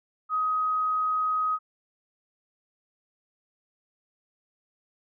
sine tone, 1259 Hz, D#6, 20 cents sharp, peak -23 dBFS, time 0.29-1.59 s, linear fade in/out 50 ms, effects none

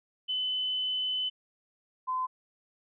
sine tone pair in turn, 3022 / 1024.3 Hz, F#7 / C6, +36 / -37 cents, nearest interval octave + perfect fifth, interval 1873 cents, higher first, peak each -28 dBFS, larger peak neither, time 0.28-1.3 / 2.07-2.27 s, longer first, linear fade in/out 20 ms, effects none

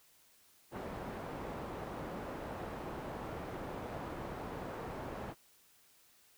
white low-pass noise, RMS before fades -43 dBFS, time 0.71-5.35 s, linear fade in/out 50 ms, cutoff 770 Hz, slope 12 dB/octave, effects white hiss -66 dBFS RMS until 6.37 s

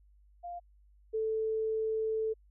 sine tone pair in turn, 698.5 / 440 Hz, F5 / A4, 0 / 0 cents, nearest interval minor sixth, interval 800 cents, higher first, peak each -38 / -29 dBFS, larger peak second, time 0.43-0.6 / 1.13-2.34 s, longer second, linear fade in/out 20 ms, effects added 50 Hz sine -59 dBFS peak until 2.5 s

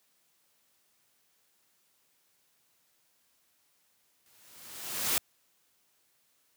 white noise with exponential growth, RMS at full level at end -26 dBFS, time 4.26-5.18 s, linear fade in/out 1 ms, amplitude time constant 200 ms, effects white hiss -71 dBFS RMS until 6.56 s + high-pass 80 Hz 12 dB/octave

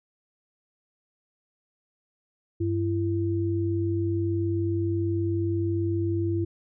sine tone pair together, 98 / 336.6 Hz, G2 / E4, 0 / +36 cents, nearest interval octave + major sixth, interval 2136 cents, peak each -26 dBFS, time 2.6-6.45 s, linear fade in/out 10 ms, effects none

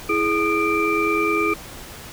sine tone cluster, 330.1 / 419.8 / 1225 / 2349 Hz, E4 / G#4 / D#6 / D7, +2 / +19 / -27 / 0 cents, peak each -23 dBFS, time 0.09-1.54 s, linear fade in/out 5 ms, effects pink hiss -38 dBFS RMS until 2.12 s

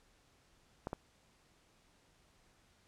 clicks, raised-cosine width 1 ms, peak -24 dBFS, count 2, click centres 0.871 / 0.931 s, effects pink hiss -69 dBFS RMS until 2.87 s + low-pass 9000 Hz 12 dB/octave

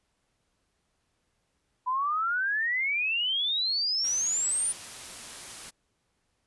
sine exponential sweep, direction up, 988 to 9550 Hz, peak -25 dBFS, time 1.86-4.73 s, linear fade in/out 20 ms
white noise, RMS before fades -42 dBFS, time 4.03-5.71 s, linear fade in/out 20 ms
effects pink hiss -75 dBFS RMS until 6.46 s + resampled to 24000 Hz

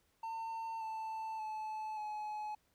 triangle tone with pitch steps, 903 / 884.4 / 866.2 / 848.4 Hz, A5 / A5 / A5 / G#5, +45 / +9 / -27 / +37 cents, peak -37 dBFS, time 0.23-2.55 s, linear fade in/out 5 ms, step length 580 ms, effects pink hiss -75 dBFS RMS until 2.74 s

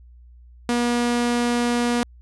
sawtooth tone, 240 Hz, B3, 49 cents flat, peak -15 dBFS, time 0.69-2.03 s, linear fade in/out 0 ms, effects added 60 Hz sine -44 dBFS peak until 2.21 s + resampled to 24000 Hz

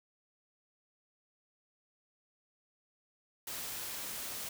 white noise, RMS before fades -41 dBFS, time 3.47-4.49 s, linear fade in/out 5 ms, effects none

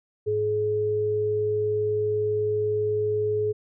sine tone pair together, 106 / 424 Hz, G#2 / G#4, +36 / +36 cents, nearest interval 2 octaves, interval 2400 cents, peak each -32 / -22 dBFS, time 0.26-3.53 s, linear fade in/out 20 ms, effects none

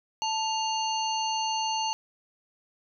harmonic tone with a mistuned harmonic, 880 Hz, A5, in tune, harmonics 1 / 3 / 5 / 7, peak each -28 / -33 / -35 / -36 dBFS, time 0.22-1.93 s, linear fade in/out 0 ms, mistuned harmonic 3, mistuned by +110 cents, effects none

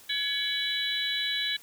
harmonic tone with a mistuned harmonic, 562 Hz, C#5, 24 cents sharp, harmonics 3 / 4 / 5 / 6 / 7, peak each -34 / -36 / -36 / -34 / -30 dBFS, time 0.09-1.57 s, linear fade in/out 10 ms, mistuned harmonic 5, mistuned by +120 cents, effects white hiss -53 dBFS RMS until 1.62 s

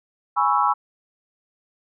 sine chord, C# minor seventh, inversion second, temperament equal, 830.6 / 987.8 / 1108.7 / 1318.5 Hz, G#5 / B5 / C#6 / E6, 0 / 0 / 0 / 0 cents, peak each -22 dBFS, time 0.36-0.74 s, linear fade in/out 20 ms, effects none

